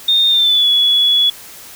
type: tone with pitch glide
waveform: sine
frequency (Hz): 3655 to 3391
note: A#7 to G#7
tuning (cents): -35 to +35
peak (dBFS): -9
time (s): 0.08-1.3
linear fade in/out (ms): 5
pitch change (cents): -130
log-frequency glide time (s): 0.29-0.68
effects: white hiss -36 dBFS RMS until 1.75 s